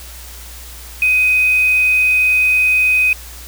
sine tone with quantisation, 2509 Hz, D#7, 14 cents sharp, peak -10 dBFS, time 1.02-3.13 s, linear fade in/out 2 ms, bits 5, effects added 60 Hz sine -34 dBFS peak until 3.47 s + white hiss -36 dBFS RMS until 3.47 s

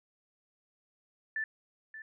sine tone with echo, 1760 Hz, A6, in tune, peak -31 dBFS, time 1.36-1.44 s, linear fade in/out 2 ms, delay 580 ms, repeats 1, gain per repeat -12 dB, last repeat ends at 2.02 s, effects none

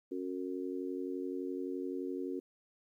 harmonic tone, 91.7 Hz, F#2, 15 cents flat, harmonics 3 / 4 / 5, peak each -39 / -39 / -44 dBFS, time 0.11-2.4 s, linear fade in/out 10 ms, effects 12-bit

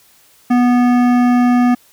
sine tone with hard clipping, 245.2 Hz, B3, 12 cents flat, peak -11 dBFS, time 0.5-1.75 s, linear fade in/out 10 ms, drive 14 dB, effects white hiss -50 dBFS RMS until 1.92 s

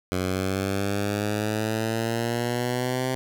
10% pulse exponential sweep, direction up, 91.3 to 130.1 Hz, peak -16 dBFS, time 0.12-3.15 s, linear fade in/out 0 ms, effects none

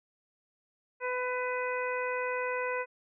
harmonic tone, 500 Hz, B4, 21 cents sharp, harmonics 1 / 2 / 3 / 4 / 5, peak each -33 / -36 / -38 / -39 / -40 dBFS, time 1-2.86 s, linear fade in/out 50 ms, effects none

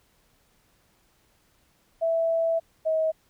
sine tone pair in turn, 659.3 / 636.5 Hz, E5 / D#5, 0 / +39 cents, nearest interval minor second, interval 61 cents, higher first, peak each -21 dBFS, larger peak neither, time 2.01-2.6 / 2.85-3.12 s, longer first, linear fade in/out 20 ms, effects pink hiss -65 dBFS RMS until 3.29 s

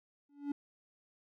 triangle tone with exponential growth, 286 Hz, D4, 46 cents flat, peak -28 dBFS, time 0.29-0.52 s, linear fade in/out 5 ms, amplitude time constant 50 ms, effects none

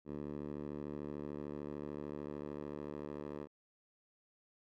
10% pulse tone with band-pass filter sweep, 73.42 Hz, D2, in tune, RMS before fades -44 dBFS, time 0.05-3.48 s, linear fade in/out 50 ms, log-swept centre 310 to 490 Hz, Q 0.93, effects none

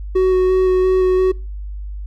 triangle tone with vibrato, 371.8 Hz, F#4, 8 cents sharp, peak -9 dBFS, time 0.15-1.32 s, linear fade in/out 10 ms, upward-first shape square, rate 2.9 Hz, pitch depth 9 cents each way, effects noise-tail reverb RT60 0.3 s tail -24 dB re dry + added 50 Hz sine -25 dBFS peak until 2.06 s

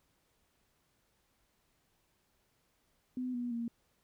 sine tone with pitch steps, 252.5 / 242.9 / 233.7 Hz, B3 / B3 / A#3, +39 / -29 / +5 cents, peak -34 dBFS, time 3.17-3.68 s, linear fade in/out 2 ms, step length 170 ms, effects pink hiss -75 dBFS RMS until 4.03 s

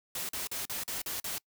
white noise bursts, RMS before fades -36 dBFS, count 7, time 0.15-1.382 s, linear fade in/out 2 ms, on 140 ms, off 42 ms, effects noise-tail reverb RT60 0.1 s tail -26 dB re dry

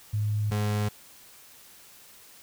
sine / 35% pulse tone pair in turn, 105.4 / 104.67 Hz, G#2 / G#2, +26 / +14 cents, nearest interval unison, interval 12 cents, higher first, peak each -24 / -23 dBFS, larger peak second, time 0.13-0.51 / 0.51-0.89 s, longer neither, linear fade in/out 10 ms, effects white hiss -52 dBFS RMS until 2.42 s

